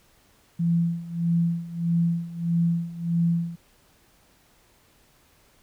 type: tone with tremolo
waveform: sine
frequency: 169.2 Hz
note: E3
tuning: 45 cents sharp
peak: -18 dBFS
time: 0.59-3.56 s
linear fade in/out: 10 ms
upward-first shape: sine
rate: 1.6 Hz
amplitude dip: 85%
effects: pink hiss -60 dBFS RMS until 5.62 s